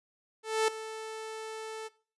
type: tone with ADSR envelope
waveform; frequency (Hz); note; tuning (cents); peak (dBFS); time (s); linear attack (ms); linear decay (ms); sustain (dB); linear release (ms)
sawtooth; 440; A4; 0; -19; 0.43-1.89; 250; 4; -15; 24
effects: noise-tail reverb RT60 0.4 s tail -19 dB re dry + resampled to 24000 Hz